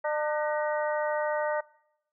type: harmonic tone with a mistuned harmonic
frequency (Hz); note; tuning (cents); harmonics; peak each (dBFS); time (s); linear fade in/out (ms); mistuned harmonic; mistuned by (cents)
301.1; D4; +43; 2 / 3 / 4 / 5 / 6; -28 / -32 / -38 / -38 / -38; 0.04-1.61; 10; 6; +81
effects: noise-tail reverb RT60 0.8 s tail -22 dB re dry